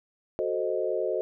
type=chord; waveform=sine; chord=F# diminished seventh; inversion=none; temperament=equal; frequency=370 / 440 / 523.3 / 622.3 Hz; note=F#4 / A4 / C5 / Eb5; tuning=0 / 0 / 0 / 0 cents; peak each=-31 dBFS; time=0.39-1.21 s; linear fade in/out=0 ms; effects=none